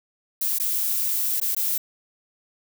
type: noise with dropouts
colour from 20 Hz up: violet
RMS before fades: -24 dBFS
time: 0.41-1.78 s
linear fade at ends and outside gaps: 5 ms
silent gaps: 0.586-0.598 / 1.401-1.414 / 1.549-1.565 s
effects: none